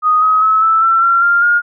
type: tone with pitch steps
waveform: sine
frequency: 1244.5 / 1268.4 / 1292.9 / 1317.7 / 1343.1 / 1368.9 / 1395.3 / 1422.1 Hz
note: D#6 / D#6 / E6 / E6 / E6 / F6 / F6 / F6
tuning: 0 / +33 / -34 / -1 / +32 / -35 / -2 / +31 cents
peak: -8 dBFS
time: 0.02-1.62 s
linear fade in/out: 50 ms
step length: 200 ms
effects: none